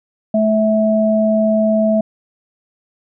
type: tone pair together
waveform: sine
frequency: 216.6 / 652.1 Hz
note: A3 / E5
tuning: -27 / -19 cents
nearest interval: octave + perfect fifth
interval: 1908 cents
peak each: -14 dBFS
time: 0.34-2.01 s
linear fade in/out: 5 ms
effects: none